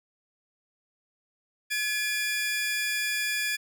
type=tone pair together; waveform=sawtooth; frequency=1700 / 2404 Hz; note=G#6 / D7; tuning=+40 / +40 cents; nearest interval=tritone; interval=600 cents; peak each=-26 dBFS; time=1.7-3.57 s; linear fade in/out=20 ms; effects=none